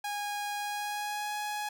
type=tone with pitch glide; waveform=sawtooth; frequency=822 to 836.4 Hz; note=G#5 to G#5; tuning=-18 to +12 cents; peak=-29 dBFS; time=0.04-1.69 s; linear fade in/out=5 ms; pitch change=+30 cents; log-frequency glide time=0.57-1.35 s; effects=none